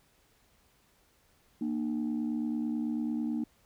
sine tone pair together, 233.1 / 302.2 Hz, A#3 / D4, 0 / +50 cents, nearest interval major third, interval 450 cents, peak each -30 / -32 dBFS, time 1.61-3.44 s, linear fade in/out 5 ms, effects tanh soft clip ceiling -25 dBFS + pink hiss -67 dBFS RMS until 3.65 s

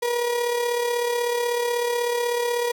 35% pulse tone with amplitude modulation, 479.7 Hz, A#4, 50 cents sharp, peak -18 dBFS, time 0.02-2.72 s, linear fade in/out 10 ms, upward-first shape sine, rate 36.2 Hz, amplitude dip 45%, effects none

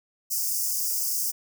white high-pass noise, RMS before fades -27 dBFS, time 0.3-1.32 s, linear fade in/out 20 ms, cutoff 4900 Hz, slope 96 dB/octave, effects none

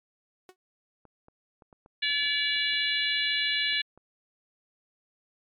sawtooth tone with exponential decay, 370 Hz, F#4, in tune, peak -40 dBFS, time 0.49-0.56 s, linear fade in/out 1 ms, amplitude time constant 15 ms
clicks, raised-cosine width 1 ms, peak -39 dBFS, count 12, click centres 1.053 / 1.284 / 1.622 / 1.728 / 1.861 / 2.103 / 2.232 / 2.262 / 2.563 / 2.734 / 3.73 / 3.976 s
harmonic tone, 574 Hz, D5, 40 cents flat, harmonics 3 / 4 / 5 / 6 / 7, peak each -31 / -31 / -31 / -31 / -31 dBFS, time 2.02-3.82 s, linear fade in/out 10 ms
effects MP3 96 kbps

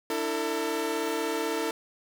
sawtooth chord, D suspended second, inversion none, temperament equal with one note detuned, 293.7 / 329.6 / 449.5 Hz, D4 / E4 / A4, 0 / 0 / +37 cents, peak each -32 / -28 / -26 dBFS, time 0.1-1.71 s, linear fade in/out 2 ms, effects none

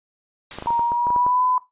white noise with exponential decay, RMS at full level -33 dBFS, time 0.51-1.39 s, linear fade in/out 1 ms, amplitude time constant 190 ms
clicks, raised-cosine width 1 ms, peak -17 dBFS, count 10, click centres 0.586 / 0.624 / 0.66 / 0.705 / 0.794 / 0.919 / 1.069 / 1.104 / 1.162 / 1.265 s
sine tone with pitch glide, 938 to 1005.3 Hz, A#5 to B5, +11 to +30 cents, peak -17 dBFS, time 0.67-1.58 s, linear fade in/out 2 ms, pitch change +119 cents, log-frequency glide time 0.81-1.43 s
effects noise-tail reverb RT60 0.2 s tail -17 dB re dry + resampled to 8000 Hz

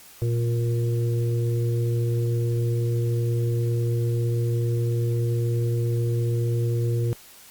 harmonic tone, 117.7 Hz, A#2, 17 cents sharp, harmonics 1 / 3 / 4, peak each -21 / -31 / -33 dBFS, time 0.22-7.13 s, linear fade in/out 0 ms, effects white hiss -48 dBFS RMS until 7.5 s + Opus 48 kbps

